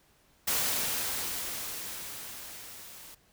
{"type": "noise with level ramp", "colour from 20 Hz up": "white", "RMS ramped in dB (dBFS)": [-28, -49], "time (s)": [0.47, 3.15], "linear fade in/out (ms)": 10, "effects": ["pink hiss -65 dBFS RMS until 3.32 s"]}